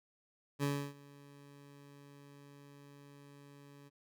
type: tone with ADSR envelope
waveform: 20% pulse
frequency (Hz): 142.1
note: C#3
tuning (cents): +43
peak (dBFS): -26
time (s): 0.59-3.9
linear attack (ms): 42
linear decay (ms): 300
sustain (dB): -24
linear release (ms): 27
effects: none